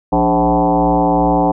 sine tone with frequency modulation, 523.3 Hz, C5, in tune, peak -10 dBFS, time 0.12-1.52 s, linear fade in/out 10 ms, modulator 116 Hz, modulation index 3.3, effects none

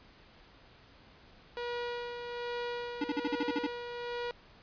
sawtooth tone with tremolo, 481.1 Hz, B4, 45 cents flat, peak -30 dBFS, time 1.57-4.31 s, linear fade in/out 0 ms, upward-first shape sine, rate 1.2 Hz, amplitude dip 45%
square tone bursts, 293.3 Hz, D4, 2 cents flat, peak -30 dBFS, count 9, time 3.01-3.667 s, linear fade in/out 5 ms, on 33 ms, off 45 ms
effects pink hiss -58 dBFS RMS until 4.62 s + resampled to 11025 Hz

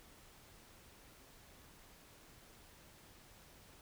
silence, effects pink hiss -61 dBFS RMS until 3.81 s

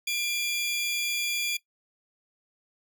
sawtooth tone pair together, 2392 / 3383 Hz, D7 / G#7, +31 / +31 cents, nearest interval tritone, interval 600 cents, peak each -25 / -29 dBFS, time 0.07-1.57 s, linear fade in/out 5 ms, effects noise-tail reverb RT60 0.1 s tail -18 dB re dry

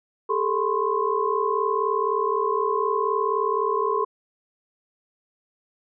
sine tone cluster, 404.8 / 444.1 / 1015 / 1079 Hz, G#4 / A4 / B5 / C#6, -44 / +16 / +47 / -47 cents, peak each -26 dBFS, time 0.29-4.05 s, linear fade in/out 10 ms, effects none

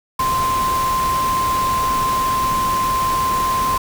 sine tone in noise, 1043 Hz, C6, 6 cents flat, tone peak -16 dBFS, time 0.19-3.78 s, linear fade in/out 5 ms, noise pink, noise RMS -26 dBFS, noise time 0.19-3.78 s, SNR +7 dB, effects none

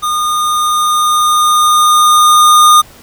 square tone with level ramp, 1221 Hz, D#6, 33 cents flat, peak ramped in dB -13 to -3 dBFS, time 0.02-2.82 s, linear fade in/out 20 ms, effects pink hiss -39 dBFS RMS until 3.02 s

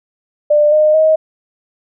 sine tone with pitch steps, 595 / 612.1 / 629.7 Hz, D5 / D#5 / D#5, +22 / -28 / +21 cents, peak -7 dBFS, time 0.5-1.16 s, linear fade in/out 10 ms, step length 220 ms, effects none

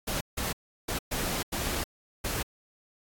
pink noise bursts at uneven times, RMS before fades -31 dBFS, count 6, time 0.07-0.21 / 0.37-0.53 / 0.88-0.99 / 1.11-1.43 / 1.52-1.84 / 2.24-2.43 s, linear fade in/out 10 ms, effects AAC 64 kbps

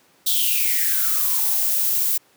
violet noise with high-pass filter sweep, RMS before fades -20 dBFS, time 0.26-2.18 s, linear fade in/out 10 ms, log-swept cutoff 3700 to 350 Hz, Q 9.5, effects pink hiss -57 dBFS RMS until 2.36 s + high-pass 200 Hz 12 dB/octave

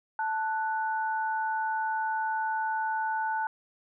sine tone pair together, 880 / 1480 Hz, A5 / F#6, 0 / 0 cents, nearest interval major sixth, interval 900 cents, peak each -28 / -33 dBFS, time 0.19-3.47 s, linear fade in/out 2 ms, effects none

